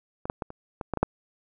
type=clicks; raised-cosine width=1 ms; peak=-20 / -11 / -16 / -26 / -18 / -13 / -14 / -6 dBFS; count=8; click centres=0.255 / 0.299 / 0.422 / 0.504 / 0.812 / 0.937 / 0.973 / 1.03 s; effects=none